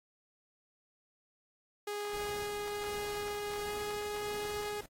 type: tone with pitch glide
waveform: sawtooth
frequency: 413 to 416.1 Hz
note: G#4 to G#4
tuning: -10 to +3 cents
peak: -32 dBFS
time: 1.87-4.81 s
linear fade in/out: 5 ms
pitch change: +13 cents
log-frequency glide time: 3.65-3.72 s
type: noise with tremolo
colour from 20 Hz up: pink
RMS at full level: -48 dBFS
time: 2.13-4.86 s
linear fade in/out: 2 ms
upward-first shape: sine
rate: 1.4 Hz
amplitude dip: 40%
effects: AAC 48 kbps